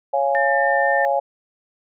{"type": "chord", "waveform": "sine", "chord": "Db major", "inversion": "none", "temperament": "just", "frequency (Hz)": [554.4, 693, 831.5], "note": ["Db5", "F5", "Ab5"], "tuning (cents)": [0, -14, 2], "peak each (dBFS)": [-20, -22, -21], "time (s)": [0.13, 1.2], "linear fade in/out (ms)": 10}
{"type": "tone", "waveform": "sine", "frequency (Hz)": 1799, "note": "A6", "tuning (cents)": 38, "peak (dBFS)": -20, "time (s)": [0.35, 1.05], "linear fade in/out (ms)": 0}
{"effects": []}